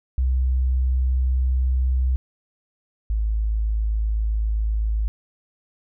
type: tone pair in turn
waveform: sine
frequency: 63.9 / 53.85 Hz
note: C2 / A1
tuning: -40 / -37 cents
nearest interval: minor third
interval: 297 cents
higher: first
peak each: -17 / -19 dBFS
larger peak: first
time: 0.18-2.16 / 3.1-5.08 s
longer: neither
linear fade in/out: 0 ms
effects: none